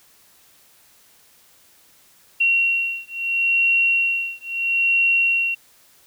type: beating tone pair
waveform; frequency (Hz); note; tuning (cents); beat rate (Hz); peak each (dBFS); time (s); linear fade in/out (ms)
sine; 2739 / 2739.75; F7 / F7; -34 / -34; 0.75; -20; 2.4-5.55; 10
effects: white hiss -54 dBFS RMS until 6.06 s